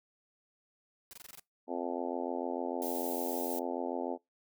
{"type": "noise bursts", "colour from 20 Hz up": "white", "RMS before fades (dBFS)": -49, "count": 7, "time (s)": [1.11, 1.396], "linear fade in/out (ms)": 0, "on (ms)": 22, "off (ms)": 22}
{"type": "harmonic tone", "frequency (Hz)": 86.7, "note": "F2", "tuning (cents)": -12, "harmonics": [3, 4, 5, 6, 7, 8, 9, 10], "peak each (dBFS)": [-39, -40, -41, -42, -42, -43, -44, -44], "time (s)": [1.67, 4.18], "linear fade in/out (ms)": 50}
{"type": "noise", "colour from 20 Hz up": "violet", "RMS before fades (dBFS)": -41, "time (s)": [2.82, 3.59], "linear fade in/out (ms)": 0}
{"effects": ["noise-tail reverb RT60 0.2 s tail -24 dB re dry"]}